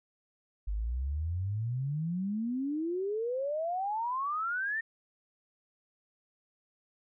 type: exponential sweep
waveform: sine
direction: up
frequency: 48.53 to 1838 Hz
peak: -30 dBFS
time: 0.67-4.81 s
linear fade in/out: 10 ms
effects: none